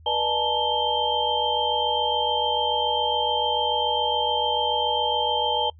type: tone cluster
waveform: sine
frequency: 483.6 / 603 / 856 / 903 / 3147 Hz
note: B4 / D5 / A5 / A5 / G7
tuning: -36 / +46 / -48 / +45 / +6 cents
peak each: -29 / -31 / -25 / -29 / -25 dBFS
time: 0.06-5.7 s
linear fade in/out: 5 ms
effects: noise-tail reverb RT60 0.1 s tail -26 dB re dry + added 80 Hz sine -46 dBFS peak until 5.79 s